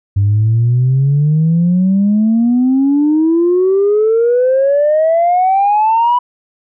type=exponential sweep; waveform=sine; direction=up; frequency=98 to 991 Hz; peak=-7 dBFS; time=0.16-6.19 s; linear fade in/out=10 ms; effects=tanh soft clip ceiling -5 dBFS